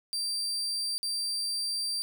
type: tone with dropouts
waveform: 35% pulse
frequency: 4699 Hz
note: D8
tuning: in tune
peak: -28 dBFS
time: 0.13-2.02 s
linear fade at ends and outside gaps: 0 ms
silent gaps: 0.98-1.03 s
effects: 11-bit